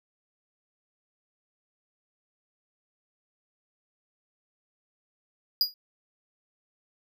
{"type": "tone with exponential decay", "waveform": "square", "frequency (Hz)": 4883, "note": "D#8", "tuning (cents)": -33, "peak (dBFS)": -17, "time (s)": [5.61, 5.74], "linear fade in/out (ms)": 1, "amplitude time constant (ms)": 28, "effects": []}